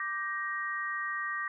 sine chord, G minor, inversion second, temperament just, 1176 / 1568 / 1881.6 Hz, D6 / G6 / Bb6, +2 / 0 / +16 cents, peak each -36 / -40 / -34 dBFS, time 0-1.48 s, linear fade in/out 2 ms, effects none

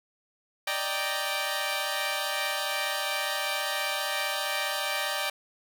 10% pulse chord, Eb major seventh, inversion third, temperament equal, 587.3 / 622.3 / 784 / 932.3 Hz, D5 / Eb5 / G5 / Bb5, 0 / 0 / 0 / 0 cents, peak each -24 / -28 / -24 / -28 dBFS, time 0.67-5.3 s, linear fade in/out 5 ms, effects none

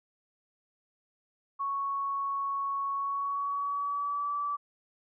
sine tone with pitch glide, 1108.7 to 1156.4 Hz, C#6 to D6, 0 to -27 cents, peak -29 dBFS, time 1.59-4.57 s, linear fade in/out 20 ms, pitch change +73 cents, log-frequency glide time 2.94-4.34 s, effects none

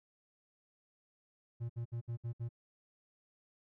triangle tone bursts, 117.6 Hz, A#2, 16 cents sharp, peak -34 dBFS, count 6, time 1.6-2.491 s, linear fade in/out 20 ms, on 96 ms, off 63 ms, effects none

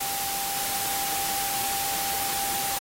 sine tone in noise, 791 Hz, G5, 15 cents sharp, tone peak -32 dBFS, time 0-2.79 s, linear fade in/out 10 ms, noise white, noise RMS -29 dBFS, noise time 0-2.79 s, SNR -6 dB, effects AAC 48 kbps

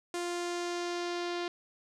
sawtooth tone with low-pass filter sweep, 349.2 Hz, F4, in tune, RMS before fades -35 dBFS, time 0.14-1.48 s, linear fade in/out 2 ms, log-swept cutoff 8500 to 4300 Hz, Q 1.6, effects none

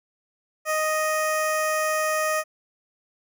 15% pulse tone with notch filter, 622.3 Hz, D#5, in tune, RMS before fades -24 dBFS, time 0.65-2.44 s, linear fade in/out 50 ms, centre 3500 Hz, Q 1.3, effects none

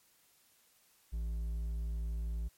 triangle tone with hard clipping, 56.2 Hz, A1, 37 cents sharp, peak -35 dBFS, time 1.12-2.49 s, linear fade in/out 20 ms, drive 7 dB, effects white hiss -68 dBFS RMS until 2.57 s + MP3 64 kbps

